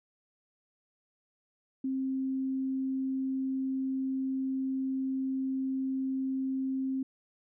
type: tone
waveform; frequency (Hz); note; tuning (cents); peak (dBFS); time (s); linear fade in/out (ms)
sine; 264.9; C4; +22; -29; 1.84-7.03; 5
effects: none